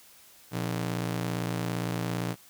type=ring-modulated tone; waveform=sawtooth; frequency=146.1 Hz; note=D3; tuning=9 cents flat; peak=-22 dBFS; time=0.51-2.36 s; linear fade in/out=50 ms; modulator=28.8 Hz; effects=white hiss -55 dBFS RMS until 2.49 s